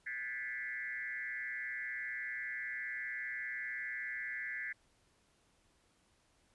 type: tone with frequency modulation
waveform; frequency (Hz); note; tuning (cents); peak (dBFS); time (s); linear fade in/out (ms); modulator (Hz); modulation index
sine; 1864.7; A#6; 0; -38; 0.06-4.73; 10; 125; 2.1
effects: pink hiss -72 dBFS RMS until 6.54 s + resampled to 24000 Hz